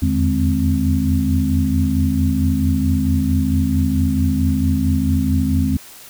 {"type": "tone cluster", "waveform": "sine", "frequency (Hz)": [82.7, 87.2, 150.9, 208.9, 261.7], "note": ["E2", "F2", "D3", "G#3", "C4"], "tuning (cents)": [6, -2, 47, 10, 0], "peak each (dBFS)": [-18, -25, -24, -21, -19], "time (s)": [0.02, 5.77], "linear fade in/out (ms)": 5, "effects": ["white hiss -40 dBFS RMS until 6.09 s"]}